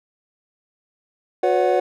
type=tone cluster; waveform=triangle; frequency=363.2 / 498.7 / 568 / 737 Hz; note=F#4 / B4 / C#5 / F#5; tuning=-32 / +17 / +42 / -7 cents; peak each=-19 dBFS; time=1.43-1.8 s; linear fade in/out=5 ms; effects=none